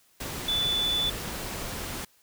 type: tone in noise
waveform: sine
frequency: 3481 Hz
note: A7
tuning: 19 cents flat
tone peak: -24 dBFS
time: 0.48-1.1 s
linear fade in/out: 5 ms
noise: pink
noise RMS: -35 dBFS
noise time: 0.2-2.05 s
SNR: +8 dB
effects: white hiss -63 dBFS RMS until 2.22 s